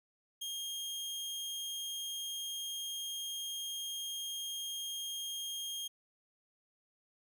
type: tone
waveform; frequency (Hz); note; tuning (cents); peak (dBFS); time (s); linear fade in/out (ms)
sawtooth; 3230; G#7; -49; -35; 0.41-5.88; 10
effects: none